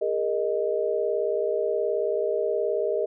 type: chord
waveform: sine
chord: Ab suspended second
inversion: none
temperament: equal with one note detuned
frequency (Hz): 407.5 / 466.2 / 622.3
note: Ab4 / Bb4 / Eb5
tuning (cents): -33 / 0 / 0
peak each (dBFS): -27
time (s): 0.01-3.06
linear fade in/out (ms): 10
effects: none